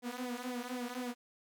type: tone with flanger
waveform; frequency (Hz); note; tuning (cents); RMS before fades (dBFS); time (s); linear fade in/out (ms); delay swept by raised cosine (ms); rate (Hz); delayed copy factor
sawtooth; 246.9; B3; 0; -40; 0.02-1.15; 50; 0.68 to 4.48; 3.9; -0.85
effects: none